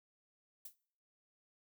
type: noise with exponential decay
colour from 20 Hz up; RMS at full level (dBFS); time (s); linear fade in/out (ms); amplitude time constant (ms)
violet; -43; 0.65-0.76; 5; 23
effects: noise-tail reverb RT60 0.6 s tail -23 dB re dry